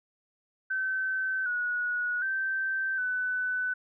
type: tone with pitch steps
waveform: sine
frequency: 1535 / 1460 / 1555 / 1500 Hz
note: G6 / F#6 / G6 / F#6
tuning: -37 / -24 / -14 / +23 cents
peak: -27 dBFS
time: 0.7-3.74 s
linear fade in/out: 10 ms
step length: 760 ms
effects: none